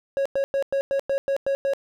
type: tone bursts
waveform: triangle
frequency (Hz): 550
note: C#5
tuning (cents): -14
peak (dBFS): -18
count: 9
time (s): 0.17-1.735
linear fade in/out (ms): 0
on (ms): 85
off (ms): 100
effects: none